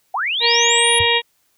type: linear sweep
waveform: sine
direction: up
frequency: 679 to 10380 Hz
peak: -18 dBFS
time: 0.14-0.99 s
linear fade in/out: 5 ms
type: harmonic tone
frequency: 470 Hz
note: A#4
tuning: 14 cents sharp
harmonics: 1 / 2 / 4 / 5 / 6 / 7 / 8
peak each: -21 / -21 / -21 / -21 / -21 / -21 / -21 dBFS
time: 0.4-1.22 s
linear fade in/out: 50 ms
type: tone with exponential decay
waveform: sine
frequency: 92.5 Hz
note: F#2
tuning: in tune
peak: -18 dBFS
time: 1-1.08 s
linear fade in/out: 5 ms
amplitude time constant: 17 ms
effects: white hiss -63 dBFS RMS until 1.57 s